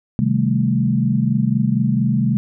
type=chord; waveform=sine; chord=A half-diminished seventh; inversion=first; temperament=equal; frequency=130.81 / 155.56 / 196 / 220 Hz; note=C3 / Eb3 / G3 / A3; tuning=0 / 0 / 0 / 0 cents; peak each=-19 / -23 / -20 / -19 dBFS; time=0.19-2.37 s; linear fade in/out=0 ms; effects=none